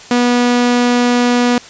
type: tone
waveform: sawtooth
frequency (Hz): 243.5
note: B3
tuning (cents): -24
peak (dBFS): -6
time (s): 0.11-1.58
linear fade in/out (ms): 2
effects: white hiss -36 dBFS RMS until 1.69 s + resampled to 16000 Hz